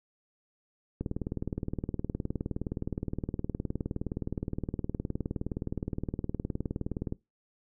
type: click train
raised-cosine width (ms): 3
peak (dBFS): -19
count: 119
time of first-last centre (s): 1.01-7.124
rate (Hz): 19.3
effects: noise-tail reverb RT60 0.2 s tail -21 dB re dry

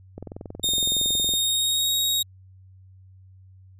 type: click train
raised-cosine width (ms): 2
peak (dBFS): -22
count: 26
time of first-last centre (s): 0.18-1.337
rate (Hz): 21.6
type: tone with pitch glide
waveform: sawtooth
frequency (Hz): 3685 to 3771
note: A#7 to A#7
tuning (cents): -21 to +19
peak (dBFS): -18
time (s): 0.63-2.23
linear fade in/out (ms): 10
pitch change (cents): +40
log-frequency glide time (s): 1.23-1.93
effects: added 94 Hz sine -47 dBFS peak until 3.79 s

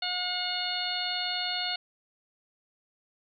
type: harmonic tone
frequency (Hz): 721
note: F#5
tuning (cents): -45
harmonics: 1 / 2 / 3 / 4 / 5 / 6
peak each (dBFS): -37 / -38 / -39 / -35 / -36 / -33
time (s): 0.02-1.76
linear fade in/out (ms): 5
effects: none

